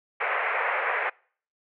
white band-pass noise, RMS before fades -27 dBFS, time 0.2-1.1 s, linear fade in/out 10 ms, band 460 to 2300 Hz, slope 48 dB/octave, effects noise-tail reverb RT60 0.5 s tail -26 dB re dry

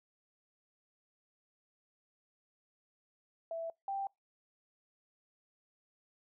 sine tone pair in turn, 661 / 786.1 Hz, E5 / G5, +5 / +5 cents, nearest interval minor third, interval 300 cents, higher second, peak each -36 / -34 dBFS, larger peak second, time 3.51-3.7 / 3.88-4.07 s, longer neither, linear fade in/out 2 ms, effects noise-tail reverb RT60 0.2 s tail -26 dB re dry

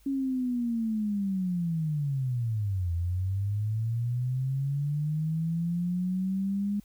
sine linear two-way sweep, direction down then up, 277.2 to 83.9 to 205.8 Hz, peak -26 dBFS, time 0.06-6.8 s, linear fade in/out 5 ms, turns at 2.93 s, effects added 50 Hz sine -57 dBFS peak until 6.84 s + white hiss -64 dBFS RMS until 6.84 s

